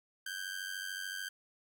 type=ring-modulated tone; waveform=sawtooth; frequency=1568 Hz; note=G6; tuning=in tune; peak=-32 dBFS; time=0.26-1.29 s; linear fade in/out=5 ms; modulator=46.8 Hz; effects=none